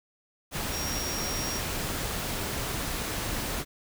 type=tone in noise; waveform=sine; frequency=5610 Hz; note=F8; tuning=7 cents sharp; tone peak=-34 dBFS; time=0.7-1.62 s; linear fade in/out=50 ms; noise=pink; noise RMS=-32 dBFS; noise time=0.51-3.65 s; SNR=-5 dB; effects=none